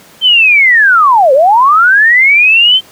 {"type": "linear two-way sweep", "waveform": "sine", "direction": "down then up", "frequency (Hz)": [3140, 506, 3140], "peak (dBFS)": -3, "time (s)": [0.21, 2.81], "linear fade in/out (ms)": 50, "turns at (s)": 1.33, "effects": ["pink hiss -39 dBFS RMS until 2.91 s", "high-pass 150 Hz 12 dB/octave"]}